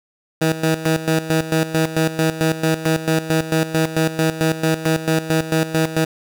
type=tone with tremolo; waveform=15% pulse; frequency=160 Hz; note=D#3; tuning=49 cents sharp; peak=-8 dBFS; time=0.41-6.05 s; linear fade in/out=10 ms; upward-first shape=square; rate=4.5 Hz; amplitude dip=75%; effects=none